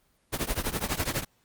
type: noise with tremolo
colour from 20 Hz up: pink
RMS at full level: -26 dBFS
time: 0.32-1.25 s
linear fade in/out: 20 ms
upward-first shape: triangle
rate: 12 Hz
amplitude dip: 95%
effects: pink hiss -68 dBFS RMS until 1.44 s + Opus 24 kbps